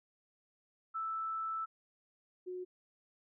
sine tone pair in turn, 1318.5 / 364.5 Hz, E6 / F#4, 0 / -26 cents, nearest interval octave + minor seventh, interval 2226 cents, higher first, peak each -35 / -39 dBFS, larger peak first, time 0.94-1.66 / 2.46-2.65 s, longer first, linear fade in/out 20 ms, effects none

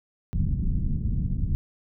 pink low-pass noise, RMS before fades -25 dBFS, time 0.33-1.55 s, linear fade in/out 0 ms, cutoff 190 Hz, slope 24 dB/octave, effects none

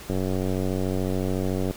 click train, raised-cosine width 2 ms, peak -14 dBFS, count 152, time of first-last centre 0.1-1.71 s, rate 93.8 Hz, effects pink hiss -42 dBFS RMS until 1.76 s

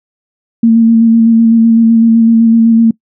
sine tone with vibrato, 227.8 Hz, A#3, 40 cents flat, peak -3 dBFS, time 0.63-2.91 s, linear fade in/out 5 ms, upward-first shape square, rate 7.9 Hz, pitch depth 16 cents each way, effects noise-tail reverb RT60 0.1 s tail -23 dB re dry

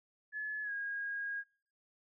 sine tone with pitch glide, 1712 to 1634.7 Hz, A6 to G#6, -48 to -28 cents, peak -36 dBFS, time 0.32-1.44 s, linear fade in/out 50 ms, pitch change -80 cents, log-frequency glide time 0.63-0.72 s, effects noise-tail reverb RT60 0.6 s tail -26 dB re dry

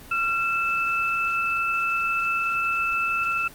sine tone pair together, 1368.5 / 2630 Hz, F6 / E7, -36 / -5 cents, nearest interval major seventh, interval 1131 cents, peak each -24 dBFS, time 0.11-3.48 s, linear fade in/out 5 ms, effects pink hiss -45 dBFS RMS until 3.54 s + Opus 24 kbps

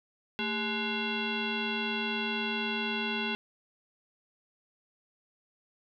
sine tone with frequency modulation, 1480 Hz, F#6, in tune, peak -29 dBFS, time 0.39-3.35 s, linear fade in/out 0 ms, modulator 628 Hz, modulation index 3.2, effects none

